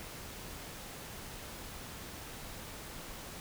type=silence; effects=pink hiss -46 dBFS RMS until 3.4 s